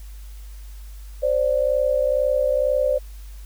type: tone pair together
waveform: sine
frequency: 522.9 / 585 Hz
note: C5 / D5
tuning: -1 / -7 cents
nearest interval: major second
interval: 194 cents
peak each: -20 dBFS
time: 1.22-2.99 s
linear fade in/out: 20 ms
effects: added 50 Hz sine -35 dBFS peak until 3.45 s + white hiss -52 dBFS RMS until 3.45 s